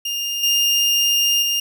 30% pulse tone with level steps, 2813 Hz, F7, 12 cents sharp, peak -19 / -12 / -15 dBFS, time 0.05-1.6 s, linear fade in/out 5 ms, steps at 0.43 / 1.42 s, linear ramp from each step 5 ms, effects none

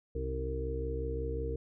harmonic tone with a mistuned harmonic, 65.5 Hz, C2, 2 cents sharp, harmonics 1 / 2 / 4 / 5 / 6 / 7, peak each -35 / -42 / -46 / -46 / -46 / -37 dBFS, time 0.15-1.56 s, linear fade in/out 5 ms, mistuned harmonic 4, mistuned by +63 cents, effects none

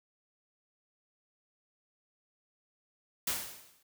white noise with exponential decay, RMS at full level -30 dBFS, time 3.27-3.83 s, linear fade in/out 5 ms, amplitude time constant 120 ms, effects none

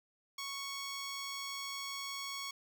10% pulse tone, 1108.7 Hz, C#6, in tune, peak -31 dBFS, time 0.38-2.51 s, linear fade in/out 5 ms, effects none

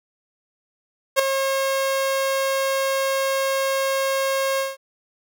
sawtooth tone with ADSR envelope, 540 Hz, C#5, 45 cents flat, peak -7 dBFS, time 1.16-4.77 s, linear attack 33 ms, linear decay 5 ms, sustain -9 dB, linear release 180 ms, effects none

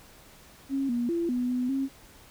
sine tone with pitch steps, 272.7 / 239.6 / 339.2 / 247.1 / 249.8 / 270.3 Hz, C#4 / A#3 / E4 / B3 / B3 / C#4, -28 / +48 / +50 / +1 / +20 / -44 cents, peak -25 dBFS, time 0.69-1.89 s, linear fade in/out 50 ms, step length 200 ms, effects pink hiss -53 dBFS RMS until 2.3 s

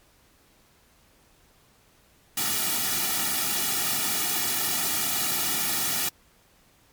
white noise with comb filter, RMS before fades -26 dBFS, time 2.37-6.09 s, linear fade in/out 5 ms, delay 1.9 ms, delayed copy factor -0.95, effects pink hiss -60 dBFS RMS until 6.92 s + MP3 96 kbps

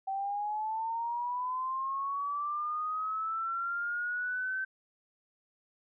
sine linear sweep, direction up, 768 to 1546 Hz, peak -31 dBFS, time 0.07-4.65 s, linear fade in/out 10 ms, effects none

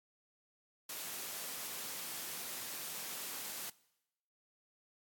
white high-pass noise, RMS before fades -43 dBFS, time 0.89-3.7 s, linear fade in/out 5 ms, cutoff 150 Hz, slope 12 dB/octave, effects noise-tail reverb RT60 0.9 s tail -22 dB re dry + AAC 64 kbps

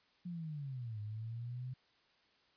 sine linear two-way sweep, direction down then up, 180 to 103.83 to 129.5 Hz, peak -40 dBFS, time 0.25-1.74 s, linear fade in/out 10 ms, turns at 1 s, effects white hiss -71 dBFS RMS until 2.56 s + resampled to 11025 Hz

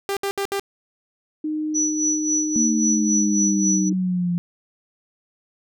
sawtooth tone bursts, 396.7 Hz, G4, 21 cents sharp, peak -18 dBFS, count 4, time 0.09-0.596 s, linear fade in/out 0 ms, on 77 ms, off 66 ms
sine tone, 307.6 Hz, D#4, 20 cents flat, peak -22 dBFS, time 1.44-3.93 s, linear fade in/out 5 ms
sine tone with tremolo, 5920 Hz, F#8, in tune, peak -18 dBFS, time 1.74-3.9 s, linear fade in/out 20 ms, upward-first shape sine, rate 3.7 Hz, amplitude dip 70%
sine linear sweep, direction down, 230.2 to 172.8 Hz, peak -19 dBFS, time 2.56-4.38 s, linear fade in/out 0 ms
effects none

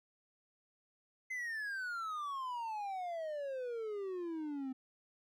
triangle exponential sweep, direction down, 2074 to 256.7 Hz, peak -36 dBFS, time 1.3-4.73 s, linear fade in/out 10 ms, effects none

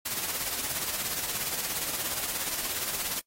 white noise with tremolo, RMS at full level -30 dBFS, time 0.05-3.2 s, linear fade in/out 10 ms, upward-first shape sine, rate 17 Hz, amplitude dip 50%, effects noise-tail reverb RT60 0.1 s tail -22 dB re dry + AAC 48 kbps

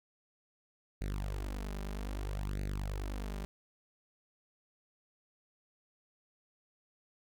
sawtooth tone with flanger, 49.57 Hz, G1, 20 cents sharp, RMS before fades -38 dBFS, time 1.01-3.45 s, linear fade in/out 0 ms, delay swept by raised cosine 0.46 to 5.06 ms, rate 0.62 Hz, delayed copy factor +0.85, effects none

